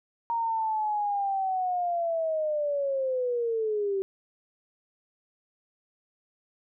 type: linear sweep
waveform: sine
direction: down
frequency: 935 to 382.4 Hz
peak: -25 dBFS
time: 0.3-4.02 s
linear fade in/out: 0 ms
effects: none